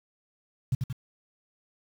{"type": "tone with echo", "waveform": "sine", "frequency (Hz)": 127.2, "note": "C3", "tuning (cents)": -48, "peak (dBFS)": -21, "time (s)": [0.72, 0.75], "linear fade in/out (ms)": 5, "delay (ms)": 89, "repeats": 2, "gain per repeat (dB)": -4, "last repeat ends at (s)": 0.928, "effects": ["8-bit"]}